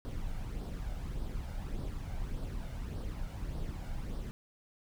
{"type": "noise with flanger", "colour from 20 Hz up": "brown", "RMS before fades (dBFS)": -38, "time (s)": [0.05, 4.31], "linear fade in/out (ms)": 0, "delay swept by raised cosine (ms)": [0.21, 1.41], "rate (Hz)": 1.7, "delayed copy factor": 0.5, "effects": []}